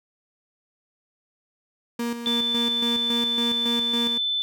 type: tone with tremolo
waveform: 35% pulse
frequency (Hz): 235.9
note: A#3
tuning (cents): +21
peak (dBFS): -23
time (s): 1.99-4.18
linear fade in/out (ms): 5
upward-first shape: square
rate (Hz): 3.6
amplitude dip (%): 55
type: tone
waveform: sine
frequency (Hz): 3520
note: A7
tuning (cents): 0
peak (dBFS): -22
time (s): 2.26-4.42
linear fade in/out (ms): 0
effects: none